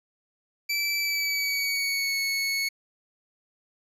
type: tone with pitch glide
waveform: 25% pulse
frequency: 2321 to 2205 Hz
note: D7 to C#7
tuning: -21 to -10 cents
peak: -21 dBFS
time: 0.69-2.69 s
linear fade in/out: 10 ms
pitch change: -89 cents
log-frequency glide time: 0.98-2.17 s
effects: resampled to 32000 Hz